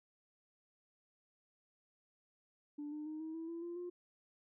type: tone with pitch steps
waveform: sine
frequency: 293.7 / 301.6 / 309.7 / 318.1 / 326.6 / 335.4 / 344.5 / 353.7 Hz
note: D4 / D4 / D#4 / D#4 / E4 / E4 / F4 / F4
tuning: 0 / +46 / -8 / +38 / -16 / +30 / -24 / +22 cents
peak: -40 dBFS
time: 2.78-3.9 s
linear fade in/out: 10 ms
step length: 140 ms
effects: tanh soft clip ceiling -38 dBFS